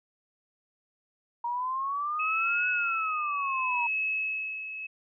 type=exponential two-way sweep; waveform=sine; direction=up then down; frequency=940 to 1483 to 940 Hz; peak=-28 dBFS; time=1.44-3.87 s; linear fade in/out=5 ms; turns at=2.69 s
type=tone with tremolo; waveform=sine; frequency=2581 Hz; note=E7; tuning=37 cents flat; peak=-26 dBFS; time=2.19-4.87 s; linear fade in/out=10 ms; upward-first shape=sine; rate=0.69 Hz; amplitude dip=65%
effects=none